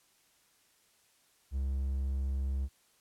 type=tone; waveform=triangle; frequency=67.4 Hz; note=C#2; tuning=48 cents flat; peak=-28 dBFS; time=1.51-2.69 s; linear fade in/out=50 ms; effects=white hiss -68 dBFS RMS until 3 s + low-pass 12000 Hz 12 dB/octave